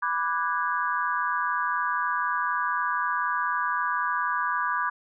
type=chord; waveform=sine; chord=G# half-diminished seventh; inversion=first; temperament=equal with one note detuned; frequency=987.8 / 1174.7 / 1480 / 1644 Hz; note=B5 / D6 / F#6 / G#6; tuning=0 / 0 / 0 / -18 cents; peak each=-29 / -28 / -32 / -30 dBFS; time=0.02-4.9 s; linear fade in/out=10 ms; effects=none